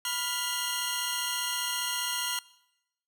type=tone cluster; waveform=20% pulse; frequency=989 / 1406 / 2847 / 3231 / 4238 Hz; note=B5 / F6 / F7 / G#7 / C8; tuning=+2 / +11 / +33 / -48 / +21 cents; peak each=-31 dBFS; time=0.05-2.39 s; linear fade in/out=2 ms; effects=noise-tail reverb RT60 0.9 s tail -22 dB re dry

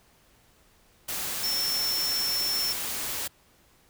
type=tone in noise; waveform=sine; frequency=5400 Hz; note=E8; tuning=41 cents sharp; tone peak=-26 dBFS; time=1.43-2.73 s; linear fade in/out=10 ms; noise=white; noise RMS=-32 dBFS; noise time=1.08-3.28 s; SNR=+3 dB; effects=pink hiss -61 dBFS RMS until 3.89 s

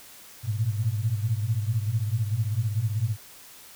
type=tone cluster; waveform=sine; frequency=104 / 115.1 / 119.7 Hz; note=G#2 / A#2 / A#2; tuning=+3 / -22 / +46 cents; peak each=-26 / -30 / -29 dBFS; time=0.43-3.17 s; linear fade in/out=50 ms; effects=white hiss -48 dBFS RMS until 3.75 s

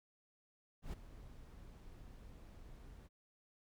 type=noise with ADSR envelope; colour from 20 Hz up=brown; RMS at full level=-41 dBFS; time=0.82-3.09 s; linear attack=110 ms; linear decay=12 ms; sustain=-14 dB; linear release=37 ms; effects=none

